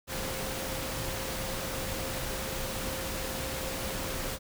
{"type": "tone in noise", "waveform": "sine", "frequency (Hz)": 528, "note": "C5", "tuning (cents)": 16, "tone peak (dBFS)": -41, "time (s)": [0.07, 4.39], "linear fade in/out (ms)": 50, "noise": "pink", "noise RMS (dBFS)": -35, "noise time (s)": [0.07, 4.39], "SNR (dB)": -9, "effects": []}